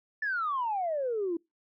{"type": "exponential sweep", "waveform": "sine", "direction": "down", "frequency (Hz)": [1775, 324], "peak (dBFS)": -27, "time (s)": [0.22, 1.37], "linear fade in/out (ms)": 5, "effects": ["noise-tail reverb RT60 0.2 s tail -25 dB re dry", "tanh soft clip ceiling -23 dBFS"]}